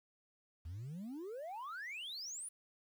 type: exponential sweep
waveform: sine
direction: up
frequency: 75.8 to 10240 Hz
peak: -40 dBFS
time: 0.65-2.49 s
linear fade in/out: 10 ms
effects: tanh soft clip ceiling -42 dBFS + 11-bit

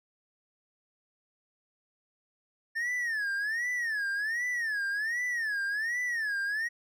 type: tone with vibrato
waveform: triangle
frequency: 1779 Hz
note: A6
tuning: 19 cents sharp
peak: -27 dBFS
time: 2.75-6.69 s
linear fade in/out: 20 ms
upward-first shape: sine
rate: 1.3 Hz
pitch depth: 190 cents each way
effects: none

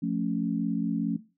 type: chord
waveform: sine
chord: F augmented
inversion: none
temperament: equal with one note detuned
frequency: 175.22 / 220 / 277.2 Hz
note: F3 / A3 / C#4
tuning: +6 / 0 / 0 cents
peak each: -30 dBFS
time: 0.02-1.17 s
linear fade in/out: 10 ms
effects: noise-tail reverb RT60 0.3 s tail -17 dB re dry

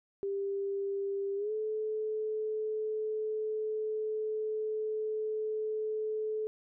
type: tone with pitch glide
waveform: sine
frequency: 396.4 to 432.3 Hz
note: G4 to A4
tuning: +19 to -31 cents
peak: -31 dBFS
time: 0.23-6.47 s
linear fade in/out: 0 ms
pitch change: +150 cents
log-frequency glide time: 1.36-1.52 s
effects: none

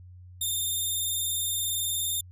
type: tone with vibrato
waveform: 5% pulse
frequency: 3620 Hz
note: A7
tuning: 48 cents sharp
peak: -20 dBFS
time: 0.41-2.21 s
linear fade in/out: 5 ms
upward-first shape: triangle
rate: 20 Hz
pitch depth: 42 cents each way
effects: added 90 Hz sine -45 dBFS peak until 2.31 s

